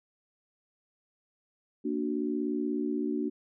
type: chord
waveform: sine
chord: Bb augmented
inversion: none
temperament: equal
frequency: 233.1 / 293.7 / 370 Hz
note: Bb3 / D4 / F#4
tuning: 0 / 0 / 0 cents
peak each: -33 / -31 / -34 dBFS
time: 1.84-3.3 s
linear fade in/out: 20 ms
effects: none